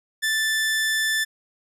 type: tone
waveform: sawtooth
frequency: 1760 Hz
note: A6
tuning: in tune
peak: -17 dBFS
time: 0.22-1.25 s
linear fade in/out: 20 ms
effects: resampled to 32000 Hz